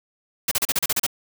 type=noise bursts; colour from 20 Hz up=white; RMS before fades=-21 dBFS; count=9; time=0.48-1.066 s; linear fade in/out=5 ms; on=34 ms; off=35 ms; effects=none